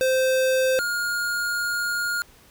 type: tone pair in turn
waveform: square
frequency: 520 / 1422.3 Hz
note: C5 / F6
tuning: -11 / +31 cents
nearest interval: octave + perfect fourth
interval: 1742 cents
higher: second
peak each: -19 / -24 dBFS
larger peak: first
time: 0.01-0.79 / 0.79-2.22 s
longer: second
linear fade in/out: 0 ms
effects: pink hiss -53 dBFS RMS until 2.5 s